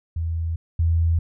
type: tone pair in turn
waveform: sine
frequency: 82.41 / 82.89 Hz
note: E2 / E2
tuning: 0 / +10 cents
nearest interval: unison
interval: 10 cents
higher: second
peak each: -22 / -16 dBFS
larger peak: second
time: 0.16-0.56 / 0.79-1.19 s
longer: neither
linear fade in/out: 5 ms
effects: none